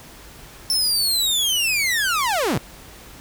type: linear sweep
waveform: sawtooth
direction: down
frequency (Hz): 5380 to 92.5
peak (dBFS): -15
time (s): 0.7-2.58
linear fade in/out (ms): 0
effects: added 50 Hz sine -49 dBFS peak until 3.2 s + pink hiss -43 dBFS RMS until 3.2 s